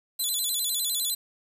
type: tone with vibrato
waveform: 10% pulse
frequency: 3729 Hz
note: A#7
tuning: in tune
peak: -18 dBFS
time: 0.19-1.15 s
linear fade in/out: 10 ms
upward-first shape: square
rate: 9.9 Hz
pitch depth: 140 cents each way
effects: resampled to 32000 Hz + 8-bit